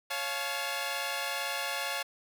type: chord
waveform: 10% pulse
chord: Db augmented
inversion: none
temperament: equal with one note detuned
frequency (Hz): 554.4 / 698.5 / 860.4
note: Db5 / F5 / A5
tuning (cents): 0 / 0 / -39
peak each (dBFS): -28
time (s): 0.1-2.03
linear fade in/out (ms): 10
effects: none